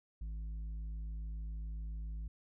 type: tone with tanh clipping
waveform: sine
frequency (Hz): 53.6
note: A1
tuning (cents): -45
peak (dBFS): -40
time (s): 0.21-2.28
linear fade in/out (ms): 5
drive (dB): 6
effects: none